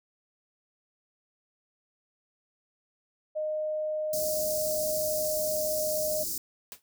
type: tone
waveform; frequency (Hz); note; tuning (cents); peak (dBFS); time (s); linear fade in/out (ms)
sine; 616; D#5; -17; -28; 3.35-6.24; 20
type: band-stop noise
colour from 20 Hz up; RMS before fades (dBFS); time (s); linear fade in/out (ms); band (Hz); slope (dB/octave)
white; -33; 4.13-6.38; 2; 390 to 4700; 48
type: noise with exponential decay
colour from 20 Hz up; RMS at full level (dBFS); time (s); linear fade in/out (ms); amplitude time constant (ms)
white; -38; 6.72-6.82; 0; 21
effects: none